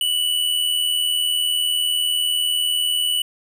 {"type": "tone with amplitude modulation", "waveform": "square", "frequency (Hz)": 2960, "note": "F#7", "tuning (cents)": 0, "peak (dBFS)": -16, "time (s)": [0.01, 3.22], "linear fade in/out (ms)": 2, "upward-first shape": "sine", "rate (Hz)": 80, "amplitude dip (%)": 60, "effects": []}